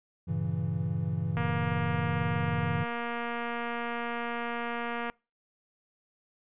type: chord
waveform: triangle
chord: G diminished seventh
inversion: none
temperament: equal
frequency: 98 / 116.54 / 138.59 / 164.81 Hz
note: G2 / Bb2 / Db3 / Fb3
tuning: 0 / 0 / 0 / 0 cents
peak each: -32 / -35 / -32 / -30 dBFS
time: 0.27-2.85 s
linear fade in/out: 20 ms
type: click train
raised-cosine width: 0.5 ms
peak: -20 dBFS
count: 881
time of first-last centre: 1.37-5.099 s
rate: 236 Hz
effects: noise-tail reverb RT60 0.3 s tail -26 dB re dry + resampled to 8000 Hz